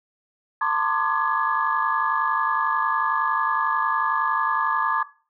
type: tone cluster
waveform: sine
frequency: 902 / 1043 / 1151 / 1202 / 1683 Hz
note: A5 / C6 / D6 / D6 / G#6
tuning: +43 / -6 / -35 / +40 / +23 cents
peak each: -26 dBFS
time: 0.61-5.03 s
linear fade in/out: 5 ms
effects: noise-tail reverb RT60 0.4 s tail -19 dB re dry + tanh soft clip ceiling -8 dBFS